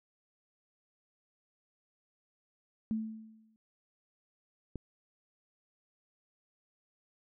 sine tone with exponential decay, 220 Hz, A3, in tune, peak -28 dBFS, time 2.91-3.56 s, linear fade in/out 0 ms, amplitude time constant 140 ms
click, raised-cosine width 3 ms, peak -26 dBFS, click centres 4.757 s
effects none

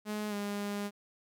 sawtooth tone with pitch glide, 211 to 203.8 Hz, G#3 to G#3, +28 to -32 cents, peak -30 dBFS, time 0.05-0.91 s, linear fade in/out 50 ms, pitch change -60 cents, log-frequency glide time 0.29-0.34 s, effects none

